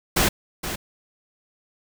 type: noise with echo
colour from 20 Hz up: pink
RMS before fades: -19 dBFS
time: 0.16-0.29 s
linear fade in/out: 10 ms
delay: 470 ms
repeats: 1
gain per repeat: -10 dB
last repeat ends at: 0.76 s
effects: none